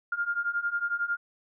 sine beating tone pair, 1400 / 1411 Hz, F6 / F6, +4 / +17 cents, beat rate 11 Hz, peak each -31 / -29 dBFS, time 0.12-1.17 s, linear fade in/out 5 ms, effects none

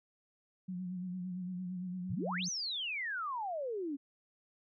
sine tone with vibrato, 181.8 Hz, F#3, 30 cents flat, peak -37 dBFS, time 0.68-2.49 s, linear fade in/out 10 ms, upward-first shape sine, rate 8.8 Hz, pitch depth 45 cents each way
sine exponential two-way sweep, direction up then down, 82 to 6370 to 267.4 Hz, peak -35 dBFS, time 2.09-3.97 s, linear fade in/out 20 ms, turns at 2.48 s
effects none

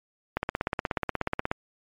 click train, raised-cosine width 0.5 ms, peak -11 dBFS, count 20, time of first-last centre 0.37-1.515 s, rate 16.6 Hz, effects MP3 64 kbps

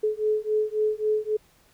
sine beating tone pair, 426.7 / 430.4 Hz, G#4 / A4, +47 / -38 cents, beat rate 3.7 Hz, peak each -25 dBFS, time 0.03-1.37 s, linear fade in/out 10 ms, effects pink hiss -60 dBFS RMS until 1.73 s

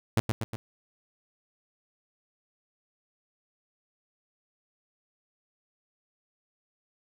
sawtooth tone with echo, 111.6 Hz, A2, 25 cents sharp, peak -17 dBFS, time 0.17-0.2 s, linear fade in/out 0 ms, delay 120 ms, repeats 3, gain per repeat -4 dB, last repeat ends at 0.56 s, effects none

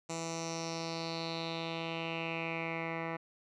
10% pulse tone with low-pass filter sweep, 164.81 Hz, E3, in tune, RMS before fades -38 dBFS, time 0.09-3.17 s, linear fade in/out 10 ms, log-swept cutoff 7100 to 1800 Hz, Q 4.5, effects none

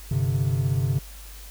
triangle chord, G suspended fourth, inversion none, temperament just, 98 / 130.67 / 147 Hz, G2 / C3 / D3, 0 / -2 / +2 cents, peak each -25 / -21 / -25 dBFS, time 0.11-0.99 s, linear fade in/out 5 ms, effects added 50 Hz sine -40 dBFS peak until 1.5 s + white hiss -46 dBFS RMS until 1.5 s

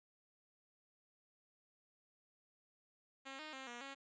5% pulse tone with pitch steps, 269.5 / 308.5 / 265.6 / 239.7 / 274 Hz, C#4 / D#4 / C4 / A#3 / C#4, -49 / -15 / +26 / +48 / -20 cents, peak -36 dBFS, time 3.25-3.95 s, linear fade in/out 20 ms, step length 140 ms, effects resampled to 16000 Hz

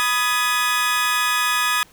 25% pulse chord, G# minor, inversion first, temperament equal with one note detuned, 987.8 / 1244.5 / 1688.3 Hz, B5 / D#6 / G#6, 0 / 0 / +28 cents, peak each -22 / -17 / -18 dBFS, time 0-1.83 s, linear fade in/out 0 ms, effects pink hiss -51 dBFS RMS until 1.92 s

